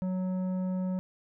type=tone with tanh clipping; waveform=sine; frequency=185 Hz; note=F#3; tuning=in tune; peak=-30 dBFS; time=0.02-0.99 s; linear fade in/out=0 ms; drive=10 dB; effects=none